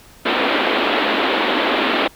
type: band-pass noise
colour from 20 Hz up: pink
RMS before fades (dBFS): -18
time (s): 0.25-2.08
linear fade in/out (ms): 10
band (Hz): 240 to 3800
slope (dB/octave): 48
effects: pink hiss -46 dBFS RMS until 2.15 s